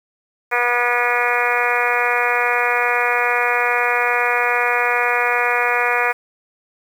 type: harmonic tone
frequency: 242.4 Hz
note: B3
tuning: 32 cents flat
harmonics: 2 / 3 / 4 / 5 / 6 / 7 / 8 / 9 / 10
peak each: -24 / -24 / -24 / -24 / -24 / -24 / -24 / -24 / -24 dBFS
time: 0.51-6.13 s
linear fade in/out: 20 ms
effects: 7-bit